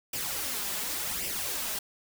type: noise with flanger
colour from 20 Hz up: white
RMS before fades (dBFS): -33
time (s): 0.13-1.79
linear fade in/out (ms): 5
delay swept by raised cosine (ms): 0.37 to 5.07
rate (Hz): 0.89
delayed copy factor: +0.6
effects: none